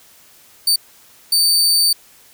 sawtooth tone bursts at uneven times, 4583 Hz, D8, 43 cents flat, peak -9 dBFS, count 2, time 0.67-0.76 / 1.32-1.93 s, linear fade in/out 5 ms, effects white hiss -48 dBFS RMS until 2.33 s

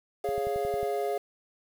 triangle chord, Db major, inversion second, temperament equal, 415.3 / 554.4 / 698.5 Hz, Ab4 / Db5 / F5, 0 / 0 / 0 cents, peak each -28 / -32 / -30 dBFS, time 0.24-1.18 s, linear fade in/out 5 ms
click train, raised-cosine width 5 ms, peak -30 dBFS, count 7, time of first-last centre 0.29-0.831 s, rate 11.1 Hz
effects 8-bit

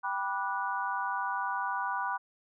sine chord, G major seventh, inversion none, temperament just, 784 / 980 / 1176 / 1470 Hz, G5 / B5 / D6 / F#6, 0 / -14 / +2 / -12 cents, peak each -37 / -33 / -37 / -36 dBFS, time 0.03-2.18 s, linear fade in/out 20 ms, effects none

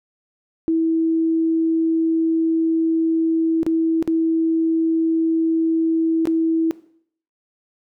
sine tone with dropouts, 325.5 Hz, E4, 22 cents flat, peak -15 dBFS, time 0.68-6.71 s, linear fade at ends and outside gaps 0 ms, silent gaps 3.631-3.665 / 4.026-4.076 / 6.255-6.272 s, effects noise-tail reverb RT60 0.6 s tail -18 dB re dry

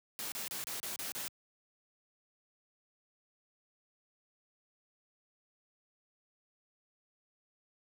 white noise bursts, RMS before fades -40 dBFS, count 7, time 0.19-1.28 s, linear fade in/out 0 ms, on 130 ms, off 30 ms, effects high-pass 100 Hz 12 dB/octave

